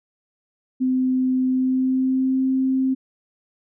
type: tone with pitch glide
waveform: sine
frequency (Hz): 257.5 to 262.8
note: C4 to C4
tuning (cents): -28 to +8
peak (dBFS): -17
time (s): 0.8-2.95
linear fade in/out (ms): 20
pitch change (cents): +36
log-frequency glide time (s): 1.46-2.43
effects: none